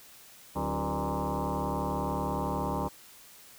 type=tone with frequency modulation; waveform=sine; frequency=370 Hz; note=F#4; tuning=in tune; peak=-28 dBFS; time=0.55-2.89 s; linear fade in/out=20 ms; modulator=111 Hz; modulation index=6.2; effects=white hiss -53 dBFS RMS until 3.58 s